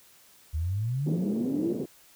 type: exponential sweep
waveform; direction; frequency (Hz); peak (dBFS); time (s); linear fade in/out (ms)
sine; up; 74 to 366.1; -26; 0.53-1.74; 20
type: band-pass noise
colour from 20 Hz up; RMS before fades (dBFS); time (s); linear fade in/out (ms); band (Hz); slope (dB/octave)
pink; -33; 1.06-1.86; 10; 180 to 410; 24
effects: white hiss -57 dBFS RMS until 2.15 s